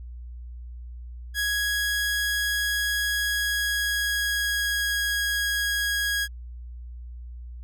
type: tone with pitch glide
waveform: sawtooth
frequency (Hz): 1661.2 to 1650.7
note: G#6 to G#6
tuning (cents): 0 to -11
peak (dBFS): -20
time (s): 1.34-6.28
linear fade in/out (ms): 50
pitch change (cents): -11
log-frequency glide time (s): 3.14-5
effects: added 60 Hz sine -36 dBFS peak until 7.63 s